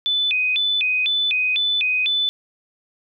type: tone with vibrato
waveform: sine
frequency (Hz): 2960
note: F#7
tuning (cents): 0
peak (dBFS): -17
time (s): 0.06-2.29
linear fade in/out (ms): 0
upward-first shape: square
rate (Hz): 2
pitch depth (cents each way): 290
effects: none